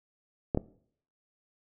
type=clicks; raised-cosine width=2 ms; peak=-13 dBFS; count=2; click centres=0.548 / 0.574 s; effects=noise-tail reverb RT60 0.6 s tail -20 dB re dry